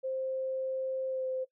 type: tone with pitch glide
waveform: sine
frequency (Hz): 525 to 518.7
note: C5 to C5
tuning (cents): +6 to -15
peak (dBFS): -31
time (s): 0.03-1.45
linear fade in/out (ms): 20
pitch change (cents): -21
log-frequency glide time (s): 1.08-1.26
effects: noise-tail reverb RT60 0.1 s tail -17 dB re dry